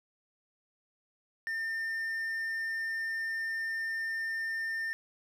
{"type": "tone", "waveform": "triangle", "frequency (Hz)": 1805, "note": "A6", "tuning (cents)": 44, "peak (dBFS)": -30, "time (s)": [1.47, 4.93], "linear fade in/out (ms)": 0, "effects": []}